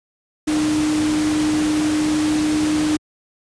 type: tone in noise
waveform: sine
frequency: 305.1 Hz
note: D#4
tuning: 34 cents flat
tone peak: -16 dBFS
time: 0.47-2.97 s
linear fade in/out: 10 ms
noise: pink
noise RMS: -26 dBFS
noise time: 0.47-2.97 s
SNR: +7 dB
effects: high-pass 80 Hz 12 dB/octave + resampled to 22050 Hz